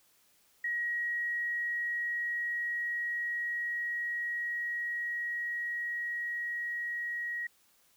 sine tone with level ramp, 1900 Hz, A#6, 33 cents sharp, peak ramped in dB -30 to -33 dBFS, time 0.64-7.47 s, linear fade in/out 5 ms, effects white hiss -67 dBFS RMS until 7.96 s

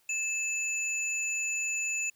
sine tone pair together, 2618 / 6969 Hz, E7 / A8, -13 / -18 cents, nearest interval octave + perfect fourth, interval 1695 cents, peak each -30 / -32 dBFS, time 0.09-2.1 s, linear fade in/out 5 ms, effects tanh soft clip ceiling -22 dBFS + white hiss -68 dBFS RMS until 2.15 s

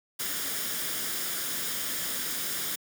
white noise with comb filter, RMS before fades -32 dBFS, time 0.19-2.76 s, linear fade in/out 10 ms, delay 0.58 ms, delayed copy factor +0.5, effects high-pass 150 Hz 12 dB/octave

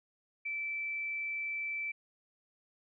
sine tone, 2324 Hz, D7, 19 cents flat, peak -34 dBFS, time 0.45-1.92 s, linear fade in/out 10 ms, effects none

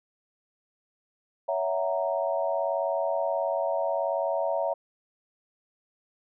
sine chord, F# dominant seventh, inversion second, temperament equal with one note detuned, 560.8 / 659.3 / 740 / 932.3 Hz, C#5 / E5 / F#5 / A#5, +20 / 0 / 0 / 0 cents, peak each -29 / -28 / -34 / -33 dBFS, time 1.48-4.74 s, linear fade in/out 10 ms, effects none

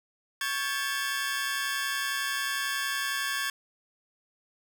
sawtooth tone cluster, 1111 / 1596 / 1727 / 2686 Hz, C#6 / G6 / A6 / E7, +4 / +31 / -33 / +32 cents, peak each -32 / -29 / -29 / -37 dBFS, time 0.41-3.5 s, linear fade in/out 2 ms, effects none

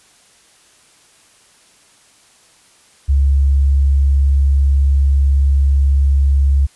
sine tone, 69.1 Hz, C#2, 5 cents flat, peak -9 dBFS, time 3.08-6.67 s, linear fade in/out 20 ms, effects white hiss -50 dBFS RMS until 6.75 s + resampled to 24000 Hz

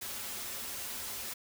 white noise with comb filter, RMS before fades -40 dBFS, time 0.01-1.34 s, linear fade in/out 10 ms, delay 6.4 ms, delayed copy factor -0.65, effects none

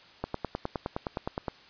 click train, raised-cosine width 1 ms, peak -16 dBFS, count 13, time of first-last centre 0.24-1.482 s, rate 9.66 Hz, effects white hiss -54 dBFS RMS until 1.69 s + resampled to 11025 Hz

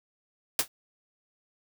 white noise with exponential decay, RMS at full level -19 dBFS, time 0.59-0.68 s, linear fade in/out 2 ms, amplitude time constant 18 ms, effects none

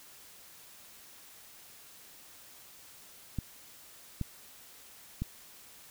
clicks, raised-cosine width 5 ms, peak -20 dBFS, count 3, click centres 3.387 / 4.213 / 5.22 s, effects white hiss -54 dBFS RMS until 5.9 s

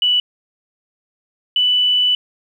sine tone pair in turn, 2960 / 2979 Hz, F#7 / F#7, 0 / +11 cents, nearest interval unison, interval 11 cents, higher second, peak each -12 dBFS, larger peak neither, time 0.02-0.2 / 1.56-2.15 s, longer second, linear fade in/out 2 ms, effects 8-bit

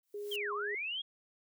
blue noise with exponential growth, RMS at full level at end -45 dBFS, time 0.03-0.36 s, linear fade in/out 2 ms, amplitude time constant 71 ms
sine tone, 412 Hz, G#4, 14 cents flat, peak -38 dBFS, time 0.14-0.75 s, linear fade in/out 5 ms
sine linear two-way sweep, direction down then up, 3335 to 1018 to 3335 Hz, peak -35 dBFS, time 0.31-1.02 s, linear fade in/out 10 ms, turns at 0.53 s
effects none

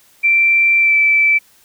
sine tone with pitch glide, 2349 to 2321 Hz, D7 to D7, 0 to -21 cents, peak -9 dBFS, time 0.23-1.39 s, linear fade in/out 20 ms, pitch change -21 cents, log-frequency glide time 0.79-0.95 s, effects white hiss -51 dBFS RMS until 1.64 s

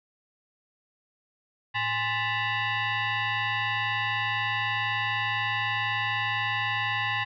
sine tone with frequency modulation, 110 Hz, A2, in tune, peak -25 dBFS, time 1.74-7.25 s, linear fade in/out 20 ms, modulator 933 Hz, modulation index 2.9, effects none

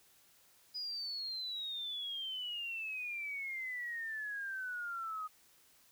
sine exponential sweep, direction down, 4978 to 1244.5 Hz, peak -38 dBFS, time 0.74-5.28 s, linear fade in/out 20 ms, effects white hiss -66 dBFS RMS until 5.91 s

